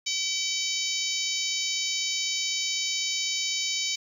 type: harmonic tone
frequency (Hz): 764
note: G5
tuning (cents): -45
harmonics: 3 / 4 / 5 / 6 / 7 / 8 / 9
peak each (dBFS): -34 / -34 / -34 / -34 / -34 / -34 / -34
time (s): 0.06-3.96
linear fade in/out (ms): 10
effects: 9-bit